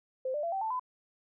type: tone with pitch steps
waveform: sine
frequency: 519 / 592.7 / 677 / 773.1 / 883 / 1008.5 Hz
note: C5 / D5 / E5 / G5 / A5 / B5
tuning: -14 / +16 / +46 / -24 / +6 / +36 cents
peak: -30 dBFS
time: 0.25-0.796 s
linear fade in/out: 5 ms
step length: 91 ms
effects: none